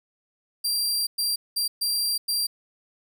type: tone bursts at uneven times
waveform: sawtooth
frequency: 4733 Hz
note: D8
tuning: 13 cents sharp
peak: -20 dBFS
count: 5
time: 0.64-1.07 / 1.18-1.36 / 1.56-1.68 / 1.81-2.18 / 2.28-2.47 s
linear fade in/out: 10 ms
effects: none